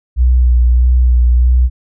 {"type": "tone with vibrato", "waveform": "sine", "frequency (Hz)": 61.3, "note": "B1", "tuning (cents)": -12, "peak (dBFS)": -6, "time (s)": [0.16, 1.7], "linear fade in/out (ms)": 50, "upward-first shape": "sine", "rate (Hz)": 1.6, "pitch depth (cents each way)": 28, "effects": []}